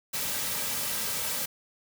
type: noise with comb filter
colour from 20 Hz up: white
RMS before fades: -31 dBFS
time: 0.13-1.46 s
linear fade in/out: 10 ms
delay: 2.8 ms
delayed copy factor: -0.5
effects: none